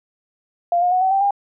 sine tone with pitch steps, 694 / 714.7 / 736.1 / 758.1 / 780.8 / 804.1 Hz, F5 / F5 / F#5 / F#5 / G5 / G5, -11 / +40 / -9 / +42 / -7 / +44 cents, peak -14 dBFS, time 0.72-1.308 s, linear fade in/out 2 ms, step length 98 ms, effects none

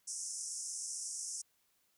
pink band-pass noise, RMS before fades -42 dBFS, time 0.07-1.42 s, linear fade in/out 10 ms, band 5400 to 10000 Hz, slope 96 dB/octave, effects white hiss -75 dBFS RMS until 1.97 s

